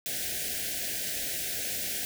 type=band-stop noise; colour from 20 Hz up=white; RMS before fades=-33 dBFS; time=0.06-2.05 s; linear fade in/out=0 ms; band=760 to 1500 Hz; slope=96 dB/octave; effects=none